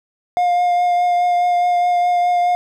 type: tone with vibrato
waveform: triangle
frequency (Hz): 709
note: F5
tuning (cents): +26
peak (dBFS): -11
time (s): 0.37-2.55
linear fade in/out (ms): 0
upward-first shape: triangle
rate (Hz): 4.8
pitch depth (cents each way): 16
effects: none